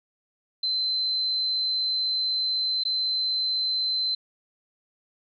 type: tone with dropouts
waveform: sine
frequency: 4074 Hz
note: C8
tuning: 47 cents flat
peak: -23 dBFS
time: 0.63-4.15 s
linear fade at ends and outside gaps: 5 ms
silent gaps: 2.837-2.851 s
effects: none